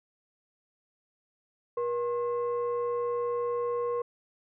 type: tone pair together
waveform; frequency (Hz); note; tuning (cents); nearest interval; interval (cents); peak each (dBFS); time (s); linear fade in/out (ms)
sine; 479.2 / 1072; A#4 / C6; +48 / +42; octave + major second; 1394; -27 / -34; 1.77-4.02; 5
effects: tanh soft clip ceiling -22 dBFS